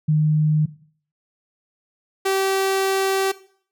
sine / sawtooth tone pair in turn, 153.3 / 386.3 Hz, D#3 / G4, -25 / -25 cents, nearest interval octave + major third, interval 1600 cents, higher second, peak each -14 dBFS, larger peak neither, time 0.08-0.66 / 2.25-3.32 s, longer second, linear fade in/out 10 ms, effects noise-tail reverb RT60 0.5 s tail -17 dB re dry

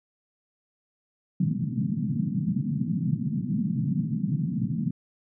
pink band-pass noise, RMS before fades -27 dBFS, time 1.4-4.91 s, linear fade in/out 5 ms, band 130 to 240 Hz, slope 48 dB/octave, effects none

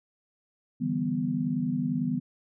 sine chord, E minor seventh, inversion third, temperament equal, 146.83 / 164.81 / 196 / 246.9 Hz, D3 / E3 / G3 / B3, 0 / 0 / 0 / 0 cents, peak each -34 / -32 / -33 / -28 dBFS, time 0.8-2.2 s, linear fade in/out 20 ms, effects none

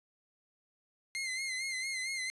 sawtooth tone with vibrato, 2093 Hz, C7, in tune, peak -31 dBFS, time 1.15-2.3 s, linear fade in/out 0 ms, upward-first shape sine, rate 4.4 Hz, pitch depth 57 cents each way, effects resampled to 24000 Hz + 12-bit

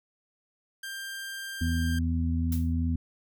sawtooth tone, 1587 Hz, G6, 21 cents sharp, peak -32 dBFS, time 0.83-1.99 s, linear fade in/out 5 ms
harmonic tone, 82.7 Hz, E2, 6 cents sharp, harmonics 1 / 2 / 3, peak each -26 / -35 / -30 dBFS, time 1.61-2.96 s, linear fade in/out 5 ms
blue noise with exponential decay, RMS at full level -36 dBFS, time 2.52-2.73 s, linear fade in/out 2 ms, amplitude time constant 45 ms
effects none

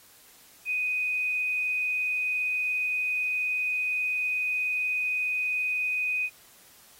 sine tone with vibrato, 2494 Hz, D#7, 3 cents sharp, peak -25 dBFS, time 0.65-6.3 s, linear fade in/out 50 ms, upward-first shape triangle, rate 20 Hz, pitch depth 18 cents each way, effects white hiss -55 dBFS RMS until 6.99 s + AAC 48 kbps

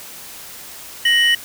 triangle tone pair together, 1875.4 / 2977 Hz, A#6 / F#7, +10 / +10 cents, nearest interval minor sixth, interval 800 cents, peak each -13 dBFS, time 1.05-1.35 s, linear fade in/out 5 ms, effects white hiss -36 dBFS RMS until 1.44 s

